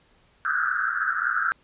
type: band-pass noise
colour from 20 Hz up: pink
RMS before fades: -25 dBFS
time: 0.45-1.52 s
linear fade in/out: 0 ms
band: 1300 to 1600 Hz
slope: 96 dB/octave
effects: pink hiss -61 dBFS RMS until 1.63 s + resampled to 8000 Hz